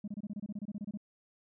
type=tone bursts; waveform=sine; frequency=206.1 Hz; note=G#3; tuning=13 cents flat; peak=-34 dBFS; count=15; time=0.04-0.974 s; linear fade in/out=5 ms; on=38 ms; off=26 ms; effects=tanh soft clip ceiling -34 dBFS